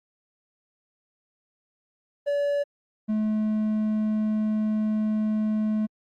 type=tone pair in turn; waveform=triangle; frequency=573 / 215 Hz; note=D5 / A3; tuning=-43 / -40 cents; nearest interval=octave + perfect fourth; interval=1697 cents; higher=first; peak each=-20 dBFS; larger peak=neither; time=2.26-2.64 / 3.08-5.87 s; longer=second; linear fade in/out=20 ms; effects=Opus 32 kbps